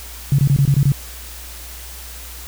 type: tone bursts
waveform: sine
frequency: 138.59 Hz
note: C#3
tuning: in tune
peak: -10 dBFS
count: 7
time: 0.32-0.92 s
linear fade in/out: 2 ms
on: 66 ms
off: 23 ms
effects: added 60 Hz sine -35 dBFS peak until 2.47 s + white hiss -36 dBFS RMS until 2.47 s